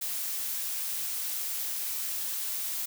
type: noise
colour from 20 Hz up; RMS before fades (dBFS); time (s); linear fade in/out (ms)
blue; -33; 0.01-2.86; 10
effects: none